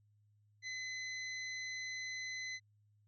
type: tone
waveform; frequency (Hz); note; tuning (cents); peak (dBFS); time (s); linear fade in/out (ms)
sawtooth; 2030; B6; +47; -37; 0.62-2.6; 50
effects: added 104 Hz sine -68 dBFS peak until 3.07 s + resampled to 16000 Hz